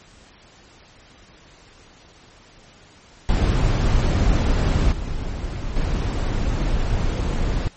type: noise with level steps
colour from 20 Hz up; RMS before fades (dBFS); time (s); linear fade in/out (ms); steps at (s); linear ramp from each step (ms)
brown; -17 / -27 / -21; 3.29-7.68; 0; 4.92 / 5.76; 2
effects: pink hiss -49 dBFS RMS until 7.76 s + MP3 32 kbps